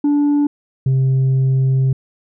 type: tone pair in turn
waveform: sine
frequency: 290.4 / 132.46 Hz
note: D4 / C3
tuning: -19 / +22 cents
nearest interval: octave + major second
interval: 1359 cents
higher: first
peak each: -9 dBFS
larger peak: neither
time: 0.04-0.47 / 0.86-1.93 s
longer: second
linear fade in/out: 5 ms
effects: tanh soft clip ceiling -11 dBFS